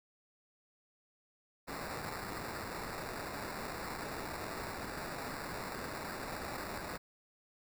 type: noise with sample-and-hold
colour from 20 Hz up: white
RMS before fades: -42 dBFS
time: 1.67-6.98 s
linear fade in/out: 20 ms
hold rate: 3150 Hz
effects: none